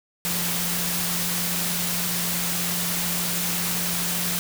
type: tone in noise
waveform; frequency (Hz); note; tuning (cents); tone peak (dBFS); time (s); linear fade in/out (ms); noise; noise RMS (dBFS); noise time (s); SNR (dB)
sine; 174.61; F3; 0; -31; 0.25-4.39; 0; white; -26; 0.25-4.39; -8
effects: none